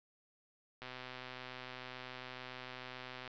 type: click train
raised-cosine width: 0.3 ms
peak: -30 dBFS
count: 313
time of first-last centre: 0.82-3.277 s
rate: 127 Hz
effects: resampled to 16000 Hz